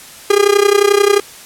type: tone with amplitude modulation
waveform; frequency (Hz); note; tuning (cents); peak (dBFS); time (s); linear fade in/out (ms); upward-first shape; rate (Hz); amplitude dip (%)
45% pulse; 405.9; G#4; -40; -5; 0.3-1.2; 5; sine; 31.3; 85
effects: white hiss -36 dBFS RMS until 1.45 s + low-pass 12000 Hz 12 dB/octave